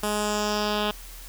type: tone with low-pass filter sweep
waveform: 10% pulse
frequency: 209.4 Hz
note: G#3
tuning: 15 cents sharp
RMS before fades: -26 dBFS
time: 0.03-0.91 s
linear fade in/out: 2 ms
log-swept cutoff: 11000 to 3400 Hz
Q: 2.5
effects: added 40 Hz sine -41 dBFS peak until 1.28 s + white hiss -45 dBFS RMS until 1.28 s